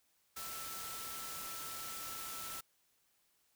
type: tone in noise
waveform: sine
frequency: 1327 Hz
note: E6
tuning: 11 cents sharp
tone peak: -49 dBFS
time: 0.36-2.61 s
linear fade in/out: 10 ms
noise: white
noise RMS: -45 dBFS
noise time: 0.36-2.61 s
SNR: -7 dB
effects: white hiss -75 dBFS RMS until 3.55 s